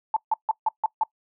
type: tone bursts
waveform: sine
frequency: 880 Hz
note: A5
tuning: in tune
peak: -18 dBFS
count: 6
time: 0.14-1.034 s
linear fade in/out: 2 ms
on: 24 ms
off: 150 ms
effects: noise-tail reverb RT60 0.1 s tail -22 dB re dry